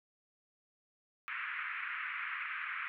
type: band-pass noise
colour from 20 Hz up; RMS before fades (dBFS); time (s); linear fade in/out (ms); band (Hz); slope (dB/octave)
white; -40; 1.28-2.88; 0; 1200 to 2400; 48
effects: none